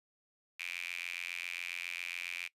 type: tone with high-pass filter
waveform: sawtooth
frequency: 87.31 Hz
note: F2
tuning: in tune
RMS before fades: -41 dBFS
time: 0.59-2.48 s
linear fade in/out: 10 ms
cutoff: 2400 Hz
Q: 9.4
effects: noise-tail reverb RT60 0.1 s tail -21 dB re dry + resampled to 32000 Hz